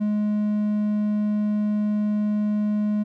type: tone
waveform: triangle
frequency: 209.8 Hz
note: G#3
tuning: 18 cents sharp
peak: -18 dBFS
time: 0-3.04 s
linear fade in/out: 20 ms
effects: none